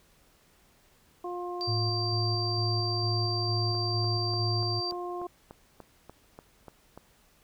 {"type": "harmonic tone", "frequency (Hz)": 354.3, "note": "F4", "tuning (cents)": 25, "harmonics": [1, 2, 3], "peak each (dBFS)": [-35, -38, -40], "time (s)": [1.24, 5.27], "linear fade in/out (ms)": 5}
{"type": "tone", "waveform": "sine", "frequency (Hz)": 4698, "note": "D8", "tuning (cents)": 0, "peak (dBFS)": -31, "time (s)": [1.61, 4.91], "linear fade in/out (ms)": 0}
{"type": "tone with tremolo", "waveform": "sine", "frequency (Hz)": 110, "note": "A2", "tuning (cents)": 0, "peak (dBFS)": -27, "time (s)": [1.67, 4.81], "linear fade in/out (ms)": 20, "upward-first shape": "square", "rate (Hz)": 2.2, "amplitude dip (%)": 30}
{"type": "click train", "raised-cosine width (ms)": 1, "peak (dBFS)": -30, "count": 12, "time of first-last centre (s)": [3.75, 6.976], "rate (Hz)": 3.41}
{"effects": ["pink hiss -63 dBFS RMS until 7.43 s"]}